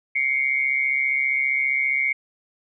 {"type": "tone pair together", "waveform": "sine", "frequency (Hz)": [2113, 2248], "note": ["C7", "C#7"], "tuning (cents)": [16, 24], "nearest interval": "minor second", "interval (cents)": 108, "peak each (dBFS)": -22, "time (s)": [0.15, 2.13], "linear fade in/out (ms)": 10, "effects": []}